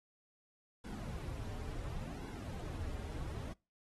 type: noise with flanger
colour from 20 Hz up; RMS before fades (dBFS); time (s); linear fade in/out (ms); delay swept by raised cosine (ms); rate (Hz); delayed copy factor
brown; -43; 0.84-3.53; 5; 1.6 to 6; 0.7; -0.65
effects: noise-tail reverb RT60 0.3 s tail -25 dB re dry + AAC 32 kbps

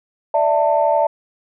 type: chord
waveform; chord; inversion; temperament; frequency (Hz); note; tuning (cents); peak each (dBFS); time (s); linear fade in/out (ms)
sine; D suspended second; none; equal with one note detuned; 587.3 / 659.3 / 892.8; D5 / E5 / A5; 0 / 0 / +25; -17; 0.34-1.07; 5
effects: tanh soft clip ceiling -3 dBFS

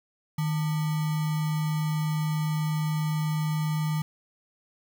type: tone with sample-and-hold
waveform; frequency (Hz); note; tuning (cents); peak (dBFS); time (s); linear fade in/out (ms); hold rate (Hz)
sine; 154.6; D#3; -11; -24; 0.38-4.02; 5; 1050
effects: none

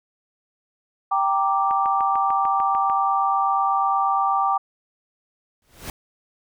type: chord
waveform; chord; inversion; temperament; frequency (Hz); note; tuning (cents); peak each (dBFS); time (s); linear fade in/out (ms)
sine; G minor; none; equal; 784 / 932.3 / 1174.7; G5 / Bb5 / D6; 0 / 0 / 0; -21 / -26 / -21; 1.11-4.58; 10
type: click train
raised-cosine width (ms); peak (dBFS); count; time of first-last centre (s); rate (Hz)
0.5; -21; 9; 1.71-2.899; 6.73
type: noise with exponential growth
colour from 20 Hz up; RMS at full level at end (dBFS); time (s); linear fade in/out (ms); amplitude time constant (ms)
pink; -30; 5.62-5.9; 1; 60
effects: none

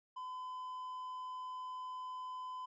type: tone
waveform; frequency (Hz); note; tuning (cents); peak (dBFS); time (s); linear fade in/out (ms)
triangle; 1014; B5; +45; -40; 0.16-2.66; 10
effects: resampled to 16000 Hz

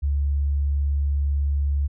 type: tone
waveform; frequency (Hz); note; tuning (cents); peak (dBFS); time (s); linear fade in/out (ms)
sine; 71; C#2; +42; -19; 0.02-1.88; 20
effects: none

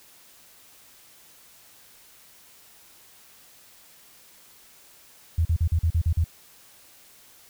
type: tone bursts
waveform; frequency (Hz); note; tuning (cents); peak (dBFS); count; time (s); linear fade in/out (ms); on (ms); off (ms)
sine; 82.41; E2; 0; -18; 8; 5.38-6.242; 5; 71; 42
effects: white hiss -53 dBFS RMS until 7.49 s

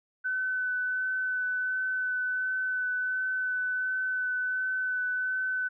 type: tone with vibrato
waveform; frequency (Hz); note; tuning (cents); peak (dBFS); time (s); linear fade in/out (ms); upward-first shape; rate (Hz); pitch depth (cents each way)
sine; 1509; F#6; +34; -27; 0.24-5.69; 20; sine; 1.4; 11
effects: none

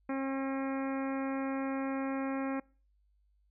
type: harmonic tone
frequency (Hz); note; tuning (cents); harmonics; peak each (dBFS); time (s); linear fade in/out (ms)
269.6; C#4; -48; 1 / 2 / 3 / 4 / 5 / 6 / 7 / 8 / 9; -33 / -39 / -43 / -45 / -47 / -49 / -50 / -51 / -52; 0.09-2.6; 5
effects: noise-tail reverb RT60 0.4 s tail -26 dB re dry + added 50 Hz sine -67 dBFS peak until 3.5 s

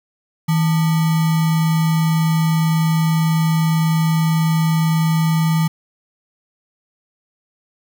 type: tone with sample-and-hold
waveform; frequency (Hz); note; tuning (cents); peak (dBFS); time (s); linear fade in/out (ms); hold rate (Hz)
sine; 160.9; E3; -42; -13; 0.48-5.68; 10; 1050
effects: none

